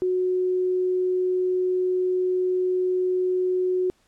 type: tone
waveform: sine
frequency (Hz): 367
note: F#4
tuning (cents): -14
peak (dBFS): -20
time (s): 0.02-3.9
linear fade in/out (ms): 0
effects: pink hiss -64 dBFS RMS until 4.07 s + low-pass 10000 Hz 12 dB/octave